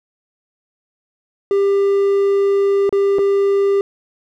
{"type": "tone with dropouts", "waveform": "triangle", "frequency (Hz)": 397.4, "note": "G4", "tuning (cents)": 24, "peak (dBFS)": -10, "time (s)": [1.51, 3.81], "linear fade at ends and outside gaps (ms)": 1, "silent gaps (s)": [[2.893, 2.926], [3.185, 3.19]], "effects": []}